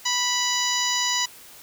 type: harmonic tone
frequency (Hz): 985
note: B5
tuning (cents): -5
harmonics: 1 / 2 / 3 / 4 / 5 / 6 / 7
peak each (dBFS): -29 / -29 / -29 / -29 / -29 / -29 / -29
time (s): 0.05-1.26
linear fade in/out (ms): 10
effects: white hiss -46 dBFS RMS until 1.62 s